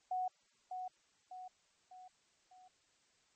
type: tone with echo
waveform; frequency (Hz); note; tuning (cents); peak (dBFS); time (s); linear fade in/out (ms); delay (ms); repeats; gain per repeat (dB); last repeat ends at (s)
sine; 738; F#5; -5; -34; 0.11-0.28; 5; 600; 4; -6; 2.68
effects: white hiss -73 dBFS RMS until 3.35 s + MP3 32 kbps

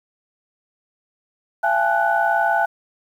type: tone cluster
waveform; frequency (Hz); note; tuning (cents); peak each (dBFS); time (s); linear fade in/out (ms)
sine; 678 / 797 / 857 / 1483; E5 / G5 / A5 / F#6; +49 / +28 / -46 / +4; -21; 1.63-2.66; 10
effects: tanh soft clip ceiling -5 dBFS + 8-bit

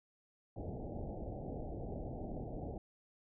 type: low-pass noise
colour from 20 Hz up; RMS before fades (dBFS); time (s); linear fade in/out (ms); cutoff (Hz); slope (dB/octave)
pink; -43; 0.56-2.78; 2; 800; 96
effects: none

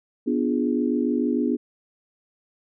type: chord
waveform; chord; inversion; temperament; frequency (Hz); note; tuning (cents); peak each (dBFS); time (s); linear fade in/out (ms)
sine; B diminished seventh; none; equal with one note detuned; 246.9 / 293.7 / 347 / 415.3; B3 / D4 / F4 / Ab4; 0 / 0 / -11 / 0; -23 / -25 / -28 / -29; 0.26-1.57; 20
effects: none

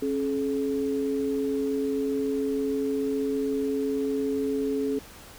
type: tone pair together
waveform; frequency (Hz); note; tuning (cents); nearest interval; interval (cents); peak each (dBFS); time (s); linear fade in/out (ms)
sine; 272.7 / 427.1; C#4 / G#4; -28 / +48; minor sixth; 776; -27; 0.02-4.99; 5
effects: pink hiss -47 dBFS RMS until 5.38 s

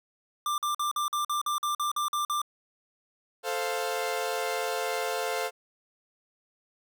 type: tone bursts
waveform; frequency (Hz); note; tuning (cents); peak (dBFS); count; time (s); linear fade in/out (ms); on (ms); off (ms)
square; 1186; D6; +17; -27; 12; 0.46-2.417; 2; 120; 47
type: chord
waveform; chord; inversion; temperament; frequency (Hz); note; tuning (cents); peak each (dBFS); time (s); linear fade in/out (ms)
sawtooth; F major; first; equal; 440 / 523.3 / 698.5; A4 / C5 / F5; 0 / 0 / 0; -29; 3.43-5.51; 50
effects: none

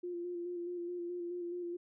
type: tone with vibrato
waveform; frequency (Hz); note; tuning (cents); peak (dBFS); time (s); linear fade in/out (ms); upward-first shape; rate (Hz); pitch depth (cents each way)
sine; 350; F4; +4; -37; 0.03-1.77; 10; square; 4.7; 22
effects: none

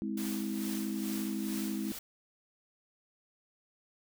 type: chord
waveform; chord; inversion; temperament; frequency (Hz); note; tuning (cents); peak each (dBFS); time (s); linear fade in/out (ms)
sine; Ab augmented; none; just; 207.7 / 259.6 / 324.5; Ab3 / C4 / E4; 0 / -13 / -27; -35 / -39 / -38; 0.02-1.92; 0
type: noise with tremolo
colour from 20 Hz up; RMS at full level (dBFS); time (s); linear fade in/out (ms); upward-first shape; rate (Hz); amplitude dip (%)
white; -42; 0.17-1.99; 5; sine; 2.3; 55
effects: none

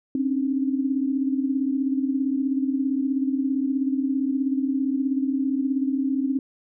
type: tone cluster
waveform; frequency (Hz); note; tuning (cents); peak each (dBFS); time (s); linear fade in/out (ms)
sine; 265.3 / 282.2 / 300.7; C4 / C#4 / D4; +24 / +31 / +41; -22 / -30 / -29; 0.15-6.39; 2
effects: none

